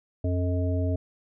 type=harmonic tone with a mistuned harmonic; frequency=90 Hz; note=F#2; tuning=47 cents flat; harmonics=1 / 3 / 5 / 7; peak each=-24 / -31 / -36 / -34 dBFS; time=0.24-0.96 s; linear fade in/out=5 ms; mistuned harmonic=5; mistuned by=-45 cents; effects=none